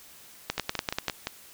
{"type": "two click trains", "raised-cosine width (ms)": 0.2, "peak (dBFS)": [-9, -12], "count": [7, 5], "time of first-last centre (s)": [[0.5, 1.083], [0.58, 1.271]], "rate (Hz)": [10.3, 5.79], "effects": ["white hiss -51 dBFS RMS until 1.53 s"]}